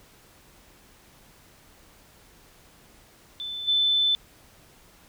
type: tone with level steps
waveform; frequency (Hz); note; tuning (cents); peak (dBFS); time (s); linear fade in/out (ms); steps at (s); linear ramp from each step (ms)
sine; 3520; A7; 0; -31 / -19; 3.4-4.15; 0; 3.67; 20
effects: pink hiss -55 dBFS RMS until 5.08 s